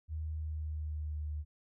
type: tone with pitch glide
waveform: sine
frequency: 78.3 to 75.41 Hz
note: D#2 to D2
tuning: +11 to +46 cents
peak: -35 dBFS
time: 0.08-1.45 s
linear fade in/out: 50 ms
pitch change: -65 cents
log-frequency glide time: 0.22-1.27 s
effects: none